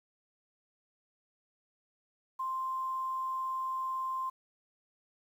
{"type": "tone with quantisation", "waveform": "sine", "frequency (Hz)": 1047, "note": "C6", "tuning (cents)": 1, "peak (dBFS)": -32, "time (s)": [2.39, 4.3], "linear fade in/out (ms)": 10, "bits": 10, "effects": []}